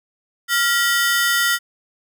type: ring-modulated tone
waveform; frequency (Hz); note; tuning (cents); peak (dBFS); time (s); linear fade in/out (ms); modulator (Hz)
sawtooth; 1655; G#6; -6; -9; 0.48-1.59; 50; 263
effects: none